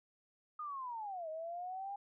sine linear two-way sweep, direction down then up, 1244.5 to 622 to 811 Hz, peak -40 dBFS, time 0.59-1.96 s, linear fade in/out 5 ms, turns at 1.29 s, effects none

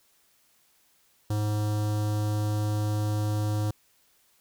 square tone with notch filter, 105.4 Hz, G#2, 26 cents sharp, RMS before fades -27 dBFS, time 1.3-3.71 s, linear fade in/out 5 ms, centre 2200 Hz, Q 0.84, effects white hiss -65 dBFS RMS until 4.4 s

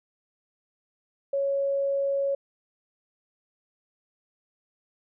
sine tone, 554.4 Hz, C#5, in tune, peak -23 dBFS, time 1.33-2.35 s, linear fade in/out 5 ms, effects none

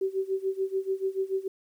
sine tone with tremolo, 384 Hz, G4, 36 cents flat, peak -23 dBFS, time 0.01-1.48 s, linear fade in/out 5 ms, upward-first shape sine, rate 6.9 Hz, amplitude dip 90%, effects 10-bit

